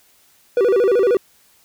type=tone with vibrato; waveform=triangle; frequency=433.4 Hz; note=A4; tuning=26 cents flat; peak=-10 dBFS; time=0.57-1.17 s; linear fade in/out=2 ms; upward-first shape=square; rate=13 Hz; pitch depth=200 cents each way; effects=white hiss -55 dBFS RMS until 1.64 s